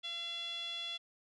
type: tone with band-pass filter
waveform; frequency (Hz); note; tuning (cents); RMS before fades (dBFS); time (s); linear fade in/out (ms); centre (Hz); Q
sawtooth; 682; F5; -41; -41; 0.03-0.98; 20; 3300; 9.4
effects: resampled to 24000 Hz